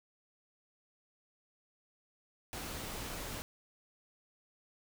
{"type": "noise", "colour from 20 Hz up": "pink", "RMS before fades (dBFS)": -42, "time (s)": [2.53, 3.42], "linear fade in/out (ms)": 0, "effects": []}